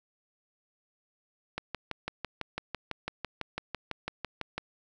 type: click train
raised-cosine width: 0.3 ms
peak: -17 dBFS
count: 19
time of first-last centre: 1.58-4.58 s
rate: 6 Hz
effects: none